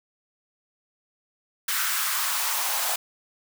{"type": "noise with high-pass filter sweep", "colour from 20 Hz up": "white", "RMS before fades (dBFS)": -26, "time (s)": [1.68, 2.96], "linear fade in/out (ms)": 5, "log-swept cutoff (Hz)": [1500, 730], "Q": 2.6, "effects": []}